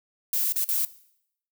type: noise with dropouts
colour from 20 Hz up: violet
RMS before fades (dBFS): -25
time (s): 0.33-0.85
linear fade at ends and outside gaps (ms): 2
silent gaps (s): 0.524-0.559 / 0.644-0.688
effects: noise-tail reverb RT60 0.7 s tail -18 dB re dry